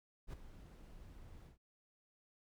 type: noise with ADSR envelope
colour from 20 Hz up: brown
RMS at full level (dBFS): -43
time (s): 0.27-1.58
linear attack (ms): 60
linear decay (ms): 11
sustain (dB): -12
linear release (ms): 120
effects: none